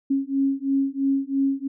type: beating tone pair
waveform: sine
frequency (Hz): 271.8 / 274.8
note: C#4 / C#4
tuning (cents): -34 / -15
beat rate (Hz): 3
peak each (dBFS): -23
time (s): 0.1-1.68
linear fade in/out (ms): 10
effects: none